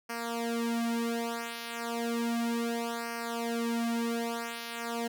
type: tone with flanger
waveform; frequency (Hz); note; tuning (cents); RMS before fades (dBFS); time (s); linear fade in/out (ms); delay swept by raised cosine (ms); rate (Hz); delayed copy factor
sawtooth; 233.1; A#3; 0; -33; 0.09-5.08; 10; 0.27 to 4.17; 0.33; -0.95
effects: none